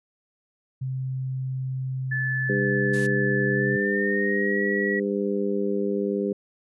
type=tone; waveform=sine; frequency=130.8 Hz; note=C3; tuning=in tune; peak=-26 dBFS; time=0.81-3.77 s; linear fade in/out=10 ms
type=tone with pitch glide; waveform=sine; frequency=1737 to 1927.3 Hz; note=A6 to B6; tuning=-23 to -43 cents; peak=-25 dBFS; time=2.11-5 s; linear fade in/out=10 ms; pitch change=+180 cents; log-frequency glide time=3.51-4.64 s
type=harmonic tone; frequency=100.8 Hz; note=G2; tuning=49 cents sharp; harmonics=2 / 3 / 4 / 5; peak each=-27 / -31 / -26 / -31 dBFS; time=2.49-6.33 s; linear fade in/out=5 ms
type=noise; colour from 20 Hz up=white; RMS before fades=-40 dBFS; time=2.93-3.07 s; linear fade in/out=10 ms
effects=resampled to 24000 Hz